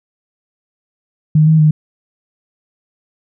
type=tone with pitch steps; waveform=sine; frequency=154.3 / 158.3 / 153.6 Hz; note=D#3 / D#3 / D#3; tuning=-14 / +30 / -22 cents; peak=-6 dBFS; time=1.35-1.71 s; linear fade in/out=5 ms; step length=120 ms; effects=none